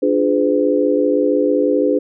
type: chord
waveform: sine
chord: D diminished seventh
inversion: none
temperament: equal with one note detuned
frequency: 293.7 / 349.2 / 415.3 / 506.9 Hz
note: D4 / F4 / Ab4 / Cb5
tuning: 0 / 0 / 0 / +45 cents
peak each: -17 / -22 / -18 / -17 dBFS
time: 0.02-1.99 s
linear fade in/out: 10 ms
effects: none